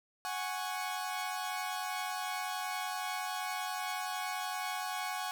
sawtooth chord, F# suspended second, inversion none, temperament equal, 740 / 830.6 / 1108.7 Hz, F#5 / G#5 / C#6, 0 / 0 / 0 cents, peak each -35 / -36 / -37 dBFS, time 0.25-5.31 s, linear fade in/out 0 ms, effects none

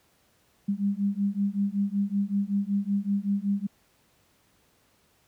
sine beating tone pair, 197.7 / 203 Hz, G3 / G#3, +15 / -39 cents, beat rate 5.3 Hz, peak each -27 dBFS, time 0.68-3.67 s, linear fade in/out 10 ms, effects pink hiss -65 dBFS RMS until 5.27 s + high-pass 60 Hz 12 dB/octave

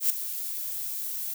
violet noise with ADSR envelope, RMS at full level -21 dBFS, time 0-1.34 s, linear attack 99 ms, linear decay 6 ms, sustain -12 dB, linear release 6 ms, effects none

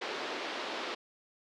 pink band-pass noise, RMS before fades -38 dBFS, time 0.01-0.95 s, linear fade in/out 10 ms, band 320 to 4500 Hz, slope 24 dB/octave, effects none

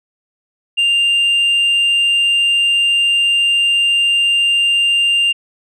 sine tone, 2794 Hz, F7, in tune, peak -8 dBFS, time 0.77-5.33 s, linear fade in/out 20 ms, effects tanh soft clip ceiling -10 dBFS

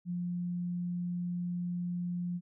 sine tone, 176.2 Hz, F3, 16 cents sharp, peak -32 dBFS, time 0.05-2.41 s, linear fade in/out 50 ms, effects none

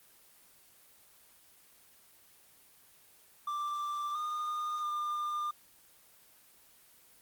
triangle tone with pitch steps, 1178 / 1220 / 1202 Hz, D6 / D#6 / D6, +5 / -34 / +40 cents, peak -30 dBFS, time 3.47-5.51 s, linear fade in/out 5 ms, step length 680 ms, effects white hiss -61 dBFS RMS until 7.21 s + Opus 24 kbps

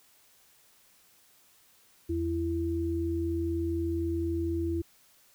sine tone pair together, 83.36 / 334.5 Hz, E2 / E4, +20 / +25 cents, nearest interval 2 octaves, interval 2405 cents, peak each -32 / -29 dBFS, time 2.09-4.82 s, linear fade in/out 10 ms, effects white hiss -62 dBFS RMS until 5.34 s

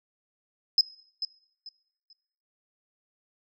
sine tone with echo, 5100 Hz, D#8, 42 cents sharp, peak -15 dBFS, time 0.78-0.81 s, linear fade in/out 2 ms, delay 440 ms, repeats 3, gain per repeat -12 dB, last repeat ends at 2.13 s, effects noise-tail reverb RT60 0.7 s tail -21 dB re dry + tanh soft clip ceiling -11 dBFS

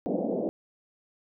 pink band-pass noise, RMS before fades -29 dBFS, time 0.06-0.49 s, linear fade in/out 0 ms, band 190 to 660 Hz, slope 48 dB/octave, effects none

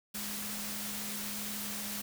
sine tone in noise, 207.7 Hz, G#3, in tune, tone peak -44 dBFS, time 0.14-2.02 s, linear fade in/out 10 ms, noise white, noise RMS -39 dBFS, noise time 0.14-2.02 s, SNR -8 dB, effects none

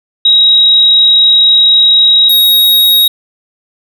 sine / square tone pair in turn, 3816 / 3781 Hz, A#7 / A#7, +40 / +24 cents, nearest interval unison, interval 16 cents, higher first, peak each -3 / -5 dBFS, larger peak first, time 0.25-2.29 / 2.29-3.08 s, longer first, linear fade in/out 5 ms, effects none

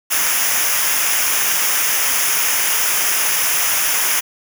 white noise with comb filter, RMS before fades -17 dBFS, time 0.1-4.21 s, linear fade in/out 20 ms, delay 0.24 ms, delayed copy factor -0.75, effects none

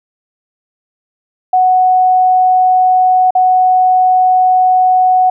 sine tone with dropouts, 740 Hz, F#5, in tune, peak -6 dBFS, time 1.53-5.3 s, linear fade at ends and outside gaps 5 ms, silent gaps 3.307-3.351 s, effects none

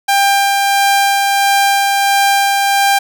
sawtooth tone with tremolo, 795 Hz, G5, 24 cents sharp, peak -5 dBFS, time 0.08-2.99 s, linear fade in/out 10 ms, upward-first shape sine, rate 1.5 Hz, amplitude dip 25%, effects none

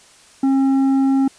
sine tone with tanh clipping, 269.7 Hz, C#4, 47 cents flat, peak -14 dBFS, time 0.43-1.28 s, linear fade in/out 5 ms, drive 7 dB, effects white hiss -48 dBFS RMS until 1.38 s + resampled to 22050 Hz

